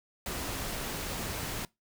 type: noise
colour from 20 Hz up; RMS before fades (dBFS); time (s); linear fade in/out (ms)
pink; -36; 0.26-1.65; 2
effects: noise-tail reverb RT60 0.2 s tail -23 dB re dry